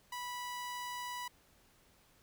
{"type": "tone", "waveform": "sawtooth", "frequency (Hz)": 983, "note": "B5", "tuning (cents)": -8, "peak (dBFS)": -36, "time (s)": [0.12, 1.28], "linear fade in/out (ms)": 5, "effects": ["pink hiss -67 dBFS RMS until 2.22 s"]}